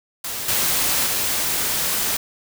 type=noise with level steps; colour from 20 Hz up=white; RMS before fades=-28 / -20 / -22 dBFS; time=0.24-2.17 s; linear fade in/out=5 ms; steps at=0.48 / 1.06 s; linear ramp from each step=5 ms; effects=none